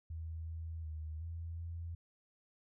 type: tone with pitch steps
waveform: sine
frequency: 81 / 81.5 / 78.2 / 83.2 / 84.1 Hz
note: E2 / E2 / D#2 / E2 / E2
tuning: -30 / -19 / +9 / +17 / +35 cents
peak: -40 dBFS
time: 0.1-1.95 s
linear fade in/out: 5 ms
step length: 370 ms
effects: none